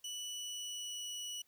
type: tone with pitch glide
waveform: 25% pulse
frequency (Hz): 2960 to 2940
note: F#7 to F#7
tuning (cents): 0 to -12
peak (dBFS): -37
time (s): 0.04-1.42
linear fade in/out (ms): 5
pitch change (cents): -12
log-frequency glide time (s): 0.28-1.08
effects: white hiss -73 dBFS RMS until 1.47 s